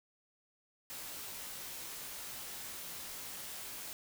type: noise with comb filter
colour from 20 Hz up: white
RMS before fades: -45 dBFS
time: 0.9-3.93 s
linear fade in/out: 0 ms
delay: 19 ms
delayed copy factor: -0.65
effects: none